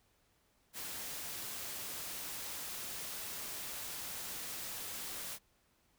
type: noise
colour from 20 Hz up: white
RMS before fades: -43 dBFS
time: 0.73-5.39 s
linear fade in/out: 50 ms
effects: pink hiss -73 dBFS RMS until 5.98 s